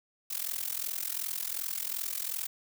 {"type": "noise with amplitude modulation", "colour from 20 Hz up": "blue", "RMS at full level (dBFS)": -31, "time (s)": [0.3, 2.47], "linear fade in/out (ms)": 10, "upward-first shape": "sine", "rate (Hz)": 42.7, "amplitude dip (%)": 90, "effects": []}